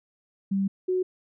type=tone pair in turn; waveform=sine; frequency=195.3 / 368.7 Hz; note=G3 / F#4; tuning=-6 / -6 cents; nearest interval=major seventh; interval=1100 cents; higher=second; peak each=-22 dBFS; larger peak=neither; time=0.51-0.68 / 0.88-1.03 s; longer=first; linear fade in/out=10 ms; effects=none